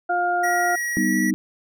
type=harmonic tone; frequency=353.2 Hz; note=F4; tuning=20 cents sharp; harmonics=1 / 2 / 4; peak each=-29 / -20 / -25 dBFS; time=0.09-0.76 s; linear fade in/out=10 ms
type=tone with pitch glide; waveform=square; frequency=1909 to 1935.6 Hz; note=A#6 to B6; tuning=+41 to -35 cents; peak=-24 dBFS; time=0.43-1.31 s; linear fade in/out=10 ms; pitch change=+24 cents; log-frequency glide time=0.97-1.16 s
type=chord; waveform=sine; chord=G augmented; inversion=none; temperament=equal; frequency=196 / 246.9 / 311.1 Hz; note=G3 / B3 / D#4; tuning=0 / 0 / 0 cents; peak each=-23 dBFS; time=0.97-1.34 s; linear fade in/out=0 ms
effects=none